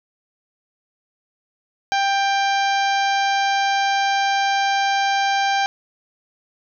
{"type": "harmonic tone", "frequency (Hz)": 790, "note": "G5", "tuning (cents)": 13, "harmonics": [1, 2, 3, 4, 5, 6, 7, 8], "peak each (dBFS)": [-18, -24, -28, -30, -32, -34, -35, -36], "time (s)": [1.92, 5.66], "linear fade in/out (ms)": 0, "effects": []}